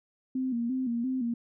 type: tone with vibrato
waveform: sine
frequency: 246.9 Hz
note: B3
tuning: in tune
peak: -27 dBFS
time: 0.35-1.34 s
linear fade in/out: 5 ms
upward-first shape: square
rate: 2.9 Hz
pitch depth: 87 cents each way
effects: none